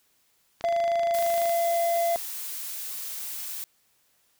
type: click train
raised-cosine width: 0.2 ms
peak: -21 dBFS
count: 24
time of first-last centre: 0.61-1.495 s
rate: 26 Hz
type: tone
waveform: triangle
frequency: 681 Hz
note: F5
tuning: 44 cents flat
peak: -20 dBFS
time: 0.64-2.16 s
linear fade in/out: 0 ms
type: noise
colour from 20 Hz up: blue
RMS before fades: -35 dBFS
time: 1.14-3.64 s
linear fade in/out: 0 ms
effects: white hiss -67 dBFS RMS until 4.39 s